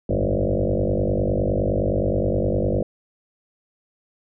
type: tone with frequency modulation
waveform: sine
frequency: 218.5 Hz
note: A3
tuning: 12 cents flat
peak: -18 dBFS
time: 0.09-2.83 s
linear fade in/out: 5 ms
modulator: 49.7 Hz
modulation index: 7.6
effects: none